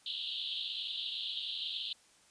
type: band-pass noise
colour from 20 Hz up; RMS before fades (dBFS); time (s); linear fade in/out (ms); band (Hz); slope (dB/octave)
white; -39; 0.06-1.93; 2; 2900 to 4100; 96
effects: white hiss -64 dBFS RMS until 2.3 s + resampled to 22050 Hz